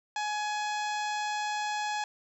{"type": "harmonic tone", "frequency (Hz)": 841, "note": "G#5", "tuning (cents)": 22, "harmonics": [1, 2, 3, 4, 5, 6, 7, 8, 9], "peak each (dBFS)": [-31, -37, -41, -43, -45, -47, -48, -49, -50], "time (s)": [0.16, 2.04], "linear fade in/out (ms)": 2, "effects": ["11-bit"]}